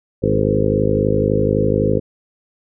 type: harmonic tone with a mistuned harmonic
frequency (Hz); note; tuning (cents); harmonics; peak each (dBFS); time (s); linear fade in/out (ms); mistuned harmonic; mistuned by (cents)
51.91; G#1; 0; 1 / 2 / 3 / 4 / 5 / 6 / 7 / 8 / 9 / 10; -27 / -21 / -22 / -23 / -24 / -24 / -26 / -21 / -22 / -22; 0.22-2; 20; 9; +17
effects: none